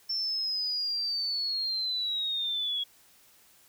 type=linear sweep; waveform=sine; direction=down; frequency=5400 to 3322 Hz; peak=-28 dBFS; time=0.09-2.84 s; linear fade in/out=10 ms; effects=white hiss -60 dBFS RMS until 3.68 s